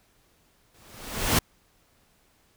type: noise with exponential growth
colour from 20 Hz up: pink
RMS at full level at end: -19 dBFS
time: 0.74-1.39 s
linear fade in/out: 5 ms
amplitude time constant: 140 ms
effects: pink hiss -64 dBFS RMS until 2.56 s